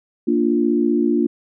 sine chord, Bb major, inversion none, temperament equal, 233.1 / 293.7 / 349.2 Hz, Bb3 / D4 / F4, 0 / 0 / 0 cents, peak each -19 dBFS, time 0.27-1.27 s, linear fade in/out 10 ms, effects none

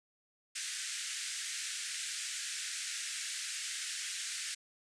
white band-pass noise, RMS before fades -40 dBFS, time 0.55-4.55 s, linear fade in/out 10 ms, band 1500 to 9100 Hz, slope 48 dB/octave, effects none

